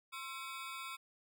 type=ring-modulated tone; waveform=20% pulse; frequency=1200 Hz; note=D6; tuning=37 cents sharp; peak=-35 dBFS; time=0.12-0.97 s; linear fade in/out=20 ms; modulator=142 Hz; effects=none